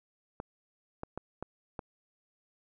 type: clicks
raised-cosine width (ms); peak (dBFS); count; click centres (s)
1; -23; 5; 0.401 / 1.034 / 1.176 / 1.426 / 1.792
effects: none